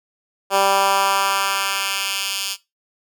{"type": "tone with high-pass filter sweep", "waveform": "10% pulse", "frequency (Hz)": 196, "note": "G3", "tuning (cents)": 0, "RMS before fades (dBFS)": -20, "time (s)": [0.5, 2.57], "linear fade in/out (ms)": 50, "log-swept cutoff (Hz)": [570, 3800], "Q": 1.2, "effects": ["noise-tail reverb RT60 0.2 s tail -17 dB re dry"]}